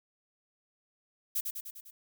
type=noise with echo; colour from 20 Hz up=violet; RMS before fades=-31 dBFS; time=1.35-1.41 s; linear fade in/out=10 ms; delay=100 ms; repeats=5; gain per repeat=-4 dB; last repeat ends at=1.91 s; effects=none